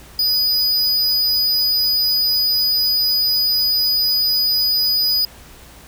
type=tone; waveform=square; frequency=4952 Hz; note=D#8; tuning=9 cents flat; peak=-15 dBFS; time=0.19-5.25 s; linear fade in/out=2 ms; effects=added 60 Hz sine -44 dBFS peak until 5.87 s + pink hiss -43 dBFS RMS until 5.87 s